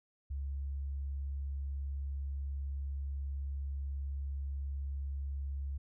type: tone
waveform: sine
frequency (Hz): 69.3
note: C#2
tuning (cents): 0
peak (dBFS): -35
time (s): 0.3-5.78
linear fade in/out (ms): 10
effects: none